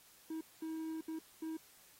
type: tone bursts at uneven times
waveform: triangle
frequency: 320 Hz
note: D#4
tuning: 49 cents sharp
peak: -37 dBFS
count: 4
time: 0.3-0.41 / 0.62-1.01 / 1.08-1.19 / 1.42-1.57 s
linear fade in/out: 5 ms
effects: white hiss -63 dBFS RMS until 1.99 s + AAC 48 kbps